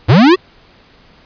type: linear sweep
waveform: square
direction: up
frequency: 88 to 390 Hz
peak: -5 dBFS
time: 0.08-0.36 s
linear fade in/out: 20 ms
effects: pink hiss -46 dBFS RMS until 1.25 s + resampled to 11025 Hz